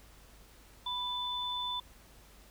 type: tone pair together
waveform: sine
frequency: 987.8 / 3511 Hz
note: B5 / A7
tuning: 0 / -4 cents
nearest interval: octave + minor seventh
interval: 2196 cents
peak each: -37 / -35 dBFS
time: 0.86-1.8 s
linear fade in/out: 5 ms
effects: added 50 Hz sine -58 dBFS peak until 2.5 s + pink hiss -59 dBFS RMS until 2.5 s